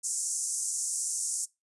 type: band-pass noise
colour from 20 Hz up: white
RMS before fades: -32 dBFS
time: 0.03-1.46 s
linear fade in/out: 20 ms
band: 6000 to 9900 Hz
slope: 48 dB/octave
effects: noise-tail reverb RT60 0.2 s tail -21 dB re dry + resampled to 24000 Hz